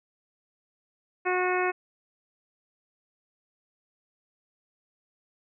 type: harmonic tone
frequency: 364.5 Hz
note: F#4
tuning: 26 cents flat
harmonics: 1 / 2 / 3 / 4 / 5 / 6 / 7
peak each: -27 / -30 / -32 / -33 / -34 / -35 / -35 dBFS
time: 1.25-1.72 s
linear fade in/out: 20 ms
effects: none